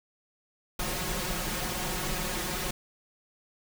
pink noise with comb filter, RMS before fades -32 dBFS, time 0.79-2.71 s, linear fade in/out 5 ms, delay 5.5 ms, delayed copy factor +1, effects none

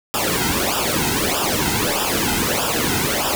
pink noise with flanger, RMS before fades -20 dBFS, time 0.14-3.35 s, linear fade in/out 0 ms, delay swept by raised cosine 0.47 to 1.77 ms, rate 1.6 Hz, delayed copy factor -0.85, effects none

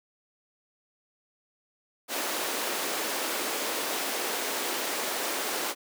pink high-pass noise, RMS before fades -31 dBFS, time 2.08-5.75 s, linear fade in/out 50 ms, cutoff 310 Hz, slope 24 dB/octave, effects none

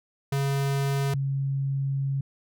square / sine tone pair in turn, 138.59 / 137.08 Hz, C#3 / C#3, 0 / -19 cents, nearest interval unison, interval 19 cents, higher first, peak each -24 dBFS, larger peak neither, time 0.32-1.14 / 1.14-2.21 s, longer second, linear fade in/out 5 ms, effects none

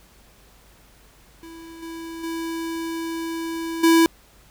square tone with level steps, 329.6 Hz, E4, in tune, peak -39 / -33 / -27 / -13 dBFS, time 1.43-4.06 s, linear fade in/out 0 ms, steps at 1.82 / 2.23 / 3.83 s, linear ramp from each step 10 ms, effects added 50 Hz sine -54 dBFS peak until 4.5 s + pink hiss -54 dBFS RMS until 4.5 s

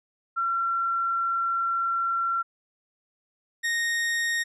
sine / 40% pulse tone pair in turn, 1362 / 1858.6 Hz, F6 / A#6, -44 / -6 cents, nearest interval perfect fourth, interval 538 cents, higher second, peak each -23 dBFS, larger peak neither, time 0.36-2.43 / 3.63-4.44 s, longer first, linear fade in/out 20 ms, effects resampled to 24000 Hz

